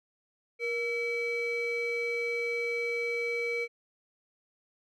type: ring-modulated tone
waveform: triangle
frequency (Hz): 908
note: A#5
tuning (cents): -46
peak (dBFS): -24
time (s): 0.59-3.68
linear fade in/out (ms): 50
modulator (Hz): 1380
effects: none